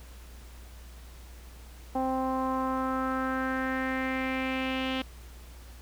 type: tone with low-pass filter sweep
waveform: sawtooth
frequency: 261.6 Hz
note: C4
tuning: in tune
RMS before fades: -30 dBFS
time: 1.95-5.02 s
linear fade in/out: 5 ms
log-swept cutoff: 820 to 3100 Hz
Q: 3.9
effects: added 60 Hz sine -45 dBFS peak until 5.81 s + pink hiss -54 dBFS RMS until 5.81 s